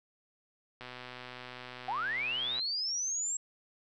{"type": "click train", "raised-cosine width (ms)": 0.3, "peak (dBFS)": -28, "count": 224, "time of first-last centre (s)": [0.81, 2.594], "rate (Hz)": 125}
{"type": "linear sweep", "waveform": "sine", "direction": "up", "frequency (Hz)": [720, 7630], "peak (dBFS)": -31, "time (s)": [1.88, 3.37], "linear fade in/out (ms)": 5}
{"effects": []}